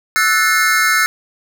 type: chord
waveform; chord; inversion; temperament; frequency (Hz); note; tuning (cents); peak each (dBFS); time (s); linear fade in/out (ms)
square; F# half-diminished seventh; third; equal with one note detuned; 1318.5 / 1480 / 1760 / 2137; E6 / F#6 / A6 / C7; 0 / 0 / 0 / +36; -18; 0.16-1.06; 0
effects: none